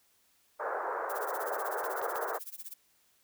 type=band-pass noise; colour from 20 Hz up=pink; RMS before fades=-35 dBFS; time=0.59-2.39 s; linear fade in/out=20 ms; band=420 to 1600 Hz; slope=48 dB/octave
type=noise with tremolo; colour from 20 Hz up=violet; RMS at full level=-41 dBFS; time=1.09-2.74 s; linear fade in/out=10 ms; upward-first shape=sine; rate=16 Hz; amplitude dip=95%
type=clicks; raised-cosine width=0.2 ms; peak=-31 / -30 / -28 dBFS; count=3; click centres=1.842 / 2.016 / 2.158 s
effects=white hiss -69 dBFS RMS until 3.23 s